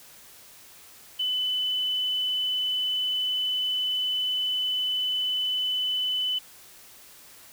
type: tone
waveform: sine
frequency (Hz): 3008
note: F#7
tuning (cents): +28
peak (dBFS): -24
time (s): 1.19-6.39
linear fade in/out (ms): 10
effects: white hiss -50 dBFS RMS until 7.52 s